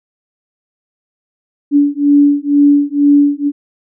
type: beating tone pair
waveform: sine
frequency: 286.4 / 288.5 Hz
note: D4 / D4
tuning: -43 / -31 cents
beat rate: 2.1 Hz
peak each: -10 dBFS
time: 1.71-3.52 s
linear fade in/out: 50 ms
effects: none